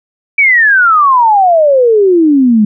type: exponential sweep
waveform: sine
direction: down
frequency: 2330 to 205 Hz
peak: -4 dBFS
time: 0.38-2.65 s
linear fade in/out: 5 ms
effects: none